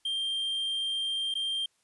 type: tone with dropouts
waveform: triangle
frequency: 3177 Hz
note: G7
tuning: 23 cents sharp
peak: -27 dBFS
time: 0.05-1.66 s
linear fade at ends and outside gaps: 5 ms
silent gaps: 1.341-1.352 s
effects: white hiss -71 dBFS RMS until 1.83 s + resampled to 24000 Hz